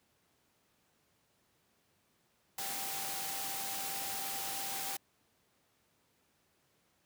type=tone in noise; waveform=sine; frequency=784 Hz; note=G5; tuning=in tune; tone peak=-45 dBFS; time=2.58-4.97 s; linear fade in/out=5 ms; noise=white; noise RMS=-39 dBFS; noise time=2.58-4.97 s; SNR=-9 dB; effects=pink hiss -73 dBFS RMS until 7.05 s + high-pass 100 Hz 12 dB/octave